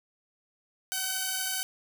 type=tone pair together; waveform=5% pulse; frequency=754 / 1524.2 Hz; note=F#5 / G6; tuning=+32 / -49 cents; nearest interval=octave; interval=1219 cents; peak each=-24 / -19 dBFS; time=0.92-1.63 s; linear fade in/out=0 ms; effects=none